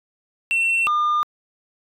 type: tone pair in turn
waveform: sine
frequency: 2704 / 1206.7 Hz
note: E7 / D6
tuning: +43 / +47 cents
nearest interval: octave + major second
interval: 1396 cents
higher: first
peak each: -14 / -14 dBFS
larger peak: neither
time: 0.51-0.87 / 0.87-1.23 s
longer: neither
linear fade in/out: 0 ms
effects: tanh soft clip ceiling -16 dBFS